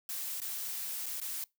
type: noise with dropouts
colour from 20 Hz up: blue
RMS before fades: -38 dBFS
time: 0.09-1.44 s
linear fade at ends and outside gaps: 1 ms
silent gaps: 0.402-0.417 / 1.059-1.064 / 1.201-1.215 s
effects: noise-tail reverb RT60 0.2 s tail -23 dB re dry